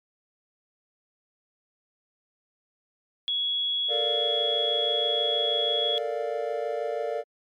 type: tone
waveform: sine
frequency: 3352 Hz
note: G#7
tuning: 15 cents sharp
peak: -24 dBFS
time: 3.28-5.98 s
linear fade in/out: 0 ms
type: chord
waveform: triangle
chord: Bb major seventh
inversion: third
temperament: equal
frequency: 440 / 466.2 / 587.3 / 698.5 Hz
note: A4 / Bb4 / D5 / F5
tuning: 0 / 0 / 0 / 0 cents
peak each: -32 / -30 / -29 / -32 dBFS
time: 3.88-7.24 s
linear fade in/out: 50 ms
effects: MP3 96 kbps